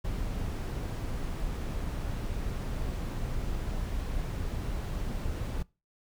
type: noise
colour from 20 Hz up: brown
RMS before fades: -33 dBFS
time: 0.04-5.63 s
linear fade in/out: 10 ms
effects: noise-tail reverb RT60 0.3 s tail -24 dB re dry